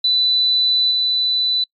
sine tone with level steps, 3987 Hz, B7, 16 cents sharp, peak -13 / -15 dBFS, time 0.04-1.64 s, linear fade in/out 5 ms, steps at 0.91 s, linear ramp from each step 2 ms, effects noise-tail reverb RT60 0.1 s tail -26 dB re dry + MP3 96 kbps

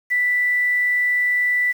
sine tone with quantisation, 1975.5 Hz, B6, in tune, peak -16 dBFS, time 0.1-1.73 s, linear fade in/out 20 ms, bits 7, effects none

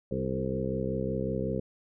harmonic tone with a mistuned harmonic, 65.41 Hz, C2, in tune, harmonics 1 / 2 / 3 / 4 / 5 / 6 / 7 / 8, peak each -40 / -35 / -34 / -39 / -40 / -37 / -36 / -36 dBFS, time 0.11-1.6 s, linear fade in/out 5 ms, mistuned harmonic 6, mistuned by +24 cents, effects none

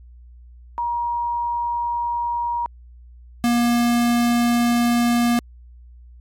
sine / square tone pair in turn, 950 / 238.1 Hz, A#5 / A#3, +33 / +37 cents, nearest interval 2 octaves, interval 2396 cents, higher first, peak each -20 / -16 dBFS, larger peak second, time 0.78-2.66 / 3.44-5.39 s, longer second, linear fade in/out 0 ms, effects added 60 Hz sine -41 dBFS peak until 6.2 s + MP3 64 kbps

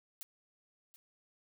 blue noise with echo, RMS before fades -45 dBFS, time 0.21-0.23 s, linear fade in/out 0 ms, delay 730 ms, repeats 1, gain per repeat -14 dB, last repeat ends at 0.96 s, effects none

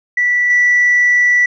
sine tone with level steps, 1961 Hz, B6, 13 cents flat, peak -10 / -7 dBFS, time 0.17-1.46 s, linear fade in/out 5 ms, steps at 0.5 s, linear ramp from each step 2 ms, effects tanh soft clip ceiling -5 dBFS

